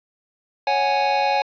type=chord; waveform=square; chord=C# suspended fourth; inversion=none; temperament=equal; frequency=554.4 / 740 / 830.6 Hz; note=C#5 / F#5 / G#5; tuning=0 / 0 / 0 cents; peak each=-25 / -25 / -20 dBFS; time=0.67-1.42 s; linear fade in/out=2 ms; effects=resampled to 11025 Hz + 7-bit